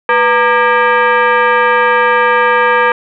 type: tone with frequency modulation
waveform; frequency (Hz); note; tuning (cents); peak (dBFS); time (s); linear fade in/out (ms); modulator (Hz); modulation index
sine; 215.8; A3; -33; -7; 0.09-2.92; 2; 708; 2.5
effects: none